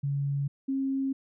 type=tone pair in turn; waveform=sine; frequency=140.7 / 269.5 Hz; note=C#3 / C#4; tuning=+26 / -49 cents; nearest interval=major seventh; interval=1125 cents; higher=second; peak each=-26 dBFS; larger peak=neither; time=0.03-0.48 / 0.68-1.13 s; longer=neither; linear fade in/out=10 ms; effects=none